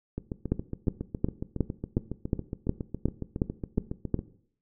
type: two click trains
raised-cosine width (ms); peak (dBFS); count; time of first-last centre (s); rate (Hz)
3; -11 / -19; 11 / 30; 0.52-4.143 / 0.18-4.191; 2.76 / 7.23
effects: noise-tail reverb RT60 0.6 s tail -17 dB re dry